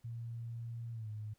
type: tone with pitch glide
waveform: sine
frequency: 116.54 to 106.87 Hz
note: A#2 to A2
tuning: 0 to -50 cents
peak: -40 dBFS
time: 0.04-1.34 s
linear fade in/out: 10 ms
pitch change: -150 cents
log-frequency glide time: 0.92-1.09 s
effects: pink hiss -75 dBFS RMS until 1.38 s